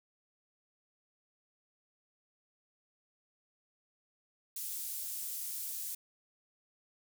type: high-pass noise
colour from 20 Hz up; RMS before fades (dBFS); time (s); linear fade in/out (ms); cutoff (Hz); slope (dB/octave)
pink; -40; 4.56-5.95; 5; 9900; 12
effects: none